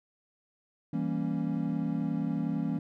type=chord; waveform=triangle; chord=E diminished seventh; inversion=none; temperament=equal; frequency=164.81 / 196 / 233.1 / 277.2 Hz; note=E3 / G3 / Bb3 / Db4; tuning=0 / 0 / 0 / 0 cents; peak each=-31 / -33 / -32 / -32 dBFS; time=0.93-2.79 s; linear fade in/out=5 ms; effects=none